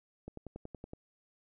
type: click train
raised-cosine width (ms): 2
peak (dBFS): -30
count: 8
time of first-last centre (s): 0.28-0.934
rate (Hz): 10.7
effects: none